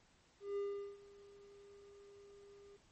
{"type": "tone with ADSR envelope", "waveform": "triangle", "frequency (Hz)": 402.5, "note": "G4", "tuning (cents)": 46, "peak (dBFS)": -34, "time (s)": [0.4, 2.77], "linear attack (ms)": 170, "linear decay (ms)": 400, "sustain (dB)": -21, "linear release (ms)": 11, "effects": ["pink hiss -70 dBFS RMS until 2.91 s", "MP3 32 kbps"]}